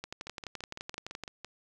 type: two click trains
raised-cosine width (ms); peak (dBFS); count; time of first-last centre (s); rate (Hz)
0.2; -21 / -24; 15 / 8; 0.04-1.237 / 0.27-1.446; 11.7 / 5.95
effects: none